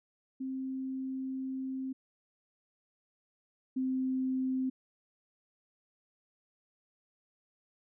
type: tone pair in turn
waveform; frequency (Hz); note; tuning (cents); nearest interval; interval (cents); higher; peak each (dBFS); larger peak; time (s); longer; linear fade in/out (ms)
sine; 263.4 / 260.2; C4 / C4; +12 / -9; unison; 21; first; -34 / -29; second; 0.4-1.93 / 3.76-4.7; first; 10
effects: none